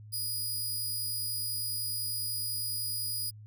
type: tone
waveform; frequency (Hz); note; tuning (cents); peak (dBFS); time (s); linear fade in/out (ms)
10% pulse; 4925; D#8; -19; -25; 0.12-3.31; 20
effects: added 106 Hz sine -46 dBFS peak until 3.46 s